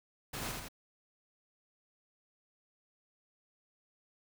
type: noise with echo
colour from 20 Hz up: pink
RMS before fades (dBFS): -40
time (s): 0.33-0.52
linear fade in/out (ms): 10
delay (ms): 83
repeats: 2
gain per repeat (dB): -3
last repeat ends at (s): 0.686
effects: none

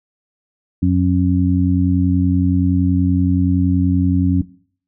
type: harmonic tone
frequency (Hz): 90.6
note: F#2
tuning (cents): -36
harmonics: 1 / 2 / 3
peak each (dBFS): -16 / -16 / -16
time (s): 0.82-4.42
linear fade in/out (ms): 10
effects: noise-tail reverb RT60 0.5 s tail -19 dB re dry

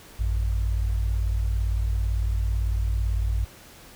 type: tone pair together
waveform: sine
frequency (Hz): 55.5 / 93.4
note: A1 / F#2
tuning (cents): +16 / +17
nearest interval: major sixth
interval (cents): 901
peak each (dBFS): -22 / -29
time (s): 0.19-3.45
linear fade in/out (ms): 10
effects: pink hiss -48 dBFS RMS until 3.95 s

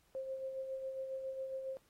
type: tone with tremolo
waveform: sine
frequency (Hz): 530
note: C5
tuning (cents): +22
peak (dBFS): -37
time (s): 0.15-1.77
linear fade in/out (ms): 0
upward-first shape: sine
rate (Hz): 7.3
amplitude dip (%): 45
effects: pink hiss -72 dBFS RMS until 1.89 s + AAC 48 kbps

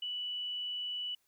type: tone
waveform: sine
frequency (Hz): 2960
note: F#7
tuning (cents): 0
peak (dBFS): -35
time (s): 0.02-1.15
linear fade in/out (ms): 5
effects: white hiss -75 dBFS RMS until 1.27 s

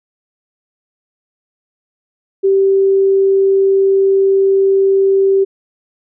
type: tone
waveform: sine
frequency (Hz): 389.1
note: G4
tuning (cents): -13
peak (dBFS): -8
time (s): 2.43-5.45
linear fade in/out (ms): 20
effects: none

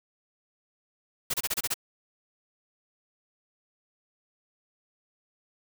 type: noise bursts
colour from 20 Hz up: white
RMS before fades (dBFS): -28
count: 7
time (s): 1.3-1.742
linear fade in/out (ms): 10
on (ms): 40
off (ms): 27
effects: none

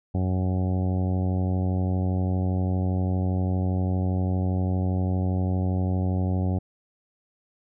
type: harmonic tone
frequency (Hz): 92.5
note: F#2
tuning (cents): 0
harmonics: 1 / 2 / 3 / 4 / 5 / 6 / 7 / 8 / 9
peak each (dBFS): -23 / -28 / -33 / -38 / -42 / -40 / -43 / -40 / -47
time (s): 0.14-6.59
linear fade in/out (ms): 10
effects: none

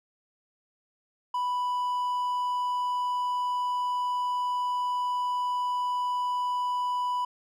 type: tone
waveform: triangle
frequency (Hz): 989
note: B5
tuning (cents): +2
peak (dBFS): -24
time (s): 1.34-7.25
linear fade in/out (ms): 5
effects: none

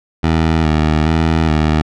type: tone with vibrato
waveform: 15% pulse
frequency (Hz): 79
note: D#2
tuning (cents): +27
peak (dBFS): -5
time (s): 0.23-1.82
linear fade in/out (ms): 10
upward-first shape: square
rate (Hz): 1.2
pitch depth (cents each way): 37
effects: low-pass 4000 Hz 12 dB/octave

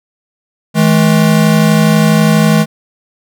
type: tone pair together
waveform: square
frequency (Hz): 160.7 / 212.9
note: E3 / G#3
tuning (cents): -44 / +43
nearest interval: perfect fourth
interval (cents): 487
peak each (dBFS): -10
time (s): 0.74-2.66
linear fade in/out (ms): 50
effects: none

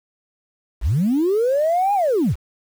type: linear two-way sweep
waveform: sine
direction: up then down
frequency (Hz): 37.3 to 830.6 to 37.3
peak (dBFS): -14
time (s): 0.81-2.36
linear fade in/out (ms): 50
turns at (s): 1.94
effects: tanh soft clip ceiling -12 dBFS + 7-bit

